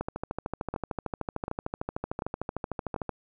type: two click trains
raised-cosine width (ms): 1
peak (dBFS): -18 / -17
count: 4 / 42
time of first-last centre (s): 0.74-2.962 / 0.01-3.093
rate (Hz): 1.35 / 13.3
effects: none